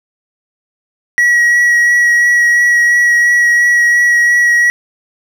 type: tone with vibrato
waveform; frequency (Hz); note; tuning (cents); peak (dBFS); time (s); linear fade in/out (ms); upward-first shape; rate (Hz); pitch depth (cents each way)
triangle; 1917; A#6; +48; -5; 1.18-4.7; 0; sine; 2.9; 12
effects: none